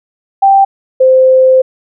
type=tone pair in turn; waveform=sine; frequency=784 / 519.6 Hz; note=G5 / C5; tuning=0 / -12 cents; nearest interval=perfect fifth; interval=712 cents; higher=first; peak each=-3 dBFS; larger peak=neither; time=0.42-0.65 / 1-1.62 s; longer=second; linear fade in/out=10 ms; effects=none